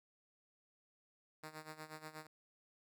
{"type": "tone with tremolo", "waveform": "5% pulse", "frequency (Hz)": 155.56, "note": "D#3", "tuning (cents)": 0, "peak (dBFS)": -35, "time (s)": [1.43, 2.27], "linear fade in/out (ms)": 5, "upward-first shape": "sine", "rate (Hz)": 8.3, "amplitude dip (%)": 80, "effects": []}